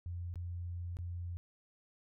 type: tone with dropouts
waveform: sine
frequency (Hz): 87.31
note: F2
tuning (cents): 0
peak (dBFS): -38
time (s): 0.06-1.37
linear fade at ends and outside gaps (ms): 0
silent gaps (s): 0.34-0.357 / 0.969-0.988
effects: none